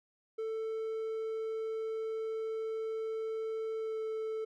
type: tone with pitch glide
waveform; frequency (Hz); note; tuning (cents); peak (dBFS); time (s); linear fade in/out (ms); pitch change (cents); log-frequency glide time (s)
triangle; 443.2 to 439.9; A4 to A4; +13 to 0; -32; 0.38-4.45; 10; -13; 3.77-3.99
effects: none